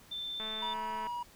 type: tone with vibrato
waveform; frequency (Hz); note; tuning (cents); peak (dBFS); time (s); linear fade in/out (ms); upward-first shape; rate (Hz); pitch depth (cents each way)
sine; 3552; A7; +16; -36; 0.11-0.74; 10; triangle; 16; 10
type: click train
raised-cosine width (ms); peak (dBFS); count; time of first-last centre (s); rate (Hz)
0.5; -30; 147; 0.4-1.07; 218
type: tone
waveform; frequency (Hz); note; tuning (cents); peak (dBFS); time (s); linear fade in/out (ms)
triangle; 962; B5; -46; -33; 0.62-1.23; 5
effects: pink hiss -58 dBFS RMS until 1.35 s